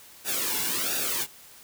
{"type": "noise with flanger", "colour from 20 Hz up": "white", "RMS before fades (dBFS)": -28, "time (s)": [0.24, 1.27], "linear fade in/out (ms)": 50, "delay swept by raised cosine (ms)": [0.94, 1.63], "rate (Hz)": 1.4, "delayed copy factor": -0.75, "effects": ["white hiss -50 dBFS RMS until 1.63 s"]}